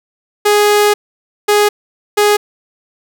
sawtooth tone bursts at uneven times, 415.3 Hz, G#4, in tune, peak -4 dBFS, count 3, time 0.45-0.94 / 1.48-1.69 / 2.17-2.37 s, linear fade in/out 10 ms, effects none

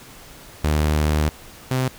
sawtooth tone pair in turn, 76 / 129.27 Hz, D#2 / C3, -40 / -21 cents, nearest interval major sixth, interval 919 cents, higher second, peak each -13 / -15 dBFS, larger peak first, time 0.64-1.29 / 1.71-1.88 s, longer first, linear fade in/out 0 ms, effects pink hiss -43 dBFS RMS until 1.98 s

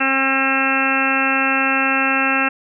harmonic tone, 268 Hz, C4, 42 cents sharp, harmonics 1 / 2 / 3 / 4 / 5 / 6 / 7 / 8 / 9 / 10, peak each -23 / -28 / -25 / -29 / -22 / -22 / -27 / -28 / -27 / -20 dBFS, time 0-2.49 s, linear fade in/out 10 ms, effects none

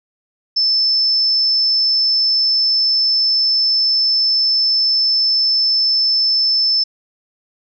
sine tone, 5274 Hz, E8, in tune, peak -12 dBFS, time 0.56-6.84 s, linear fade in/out 10 ms, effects none

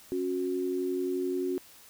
sine tone pair together, 273.6 / 365.2 Hz, C#4 / F#4, -23 / -23 cents, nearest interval perfect fourth, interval 500 cents, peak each -33 / -29 dBFS, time 0.12-1.58 s, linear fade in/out 0 ms, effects white hiss -54 dBFS RMS until 1.89 s

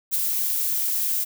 violet noise with ADSR envelope, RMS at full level -21 dBFS, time 0.11-1.25 s, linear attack 33 ms, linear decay 22 ms, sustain -3 dB, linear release 22 ms, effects none

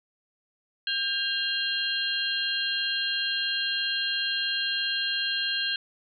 sine tone cluster, 1599 / 2798 / 3232 / 4149 Hz, G6 / F7 / G#7 / C8, +34 / +3 / -48 / -15 cents, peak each -31 dBFS, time 0.87-5.76 s, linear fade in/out 2 ms, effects none

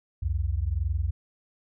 sine tone pair together, 64.8 / 86.5 Hz, C2 / F2, -16 / -16 cents, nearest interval perfect fourth, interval 500 cents, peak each -27 dBFS, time 0.22-1.11 s, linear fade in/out 10 ms, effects none

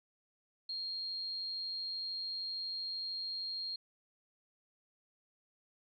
sine tone, 4231 Hz, C8, 19 cents sharp, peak -37 dBFS, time 0.69-3.76 s, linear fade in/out 5 ms, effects none

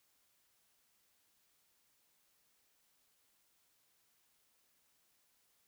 silence, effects white hiss -75 dBFS RMS until 5.67 s

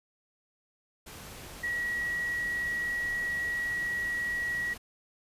sine tone in noise, 1918 Hz, A#6, 49 cents sharp, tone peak -29 dBFS, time 1.63-4.74 s, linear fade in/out 10 ms, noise pink, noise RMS -45 dBFS, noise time 1.06-4.78 s, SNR +13 dB, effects resampled to 32000 Hz

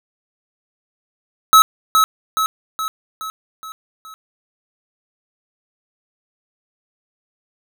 square tone with echo, 1292 Hz, E6, 35 cents flat, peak -6 dBFS, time 1.53-1.62 s, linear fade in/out 0 ms, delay 420 ms, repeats 6, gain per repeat -5 dB, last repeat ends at 4.14 s, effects none

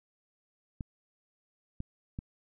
clicks, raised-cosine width 5 ms, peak -24 dBFS, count 3, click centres 0.808 / 1.804 / 2.189 s, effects none

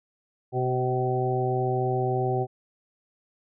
harmonic tone with a mistuned harmonic, 126.9 Hz, B2, 47 cents sharp, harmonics 1 / 2 / 3 / 4 / 5 / 6, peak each -27 / -38 / -27 / -35 / -35 / -29 dBFS, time 0.52-2.47 s, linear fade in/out 50 ms, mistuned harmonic 4, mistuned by +29 cents, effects none

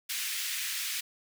pink high-pass noise, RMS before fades -34 dBFS, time 0.09-1.01 s, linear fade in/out 10 ms, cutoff 1900 Hz, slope 24 dB/octave, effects none

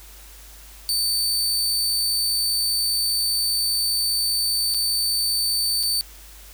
sawtooth tone with dropouts, 4555 Hz, C#8, 46 cents sharp, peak -17 dBFS, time 0.89-6.01 s, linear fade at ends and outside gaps 0 ms, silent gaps 4.74-4.745 / 5.83-5.834 s, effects added 50 Hz sine -44 dBFS peak until 6.53 s + white hiss -46 dBFS RMS until 6.53 s

